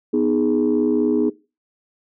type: chord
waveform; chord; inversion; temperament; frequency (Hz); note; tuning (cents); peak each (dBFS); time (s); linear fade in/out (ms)
sine; G# minor; first; equal; 246.9 / 311.1 / 415.3; B3 / D#4 / G#4; 0 / 0 / 0; -19; 0.13-1.3; 10
effects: noise-tail reverb RT60 0.3 s tail -20 dB re dry + tanh soft clip ceiling -9 dBFS